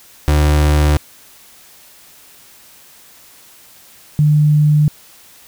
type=tone pair in turn; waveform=35% pulse / sine; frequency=75 / 150 Hz; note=D2 / D3; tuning=+37 / +37 cents; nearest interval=octave; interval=1200 cents; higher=second; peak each=-8 dBFS; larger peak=neither; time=0.28-0.97 / 4.19-4.88 s; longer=neither; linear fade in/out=0 ms; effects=white hiss -44 dBFS RMS until 5.47 s